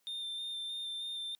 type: tone with vibrato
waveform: triangle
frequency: 3602 Hz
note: A7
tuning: 40 cents sharp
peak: -36 dBFS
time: 0.07-1.35 s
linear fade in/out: 0 ms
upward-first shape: square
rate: 3.2 Hz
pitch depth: 14 cents each way
effects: white hiss -75 dBFS RMS until 1.39 s + high-pass 150 Hz 12 dB/octave